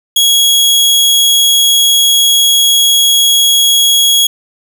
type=tone; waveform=sawtooth; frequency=3322 Hz; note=G#7; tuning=in tune; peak=-3 dBFS; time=0.16-4.27 s; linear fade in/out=5 ms; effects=none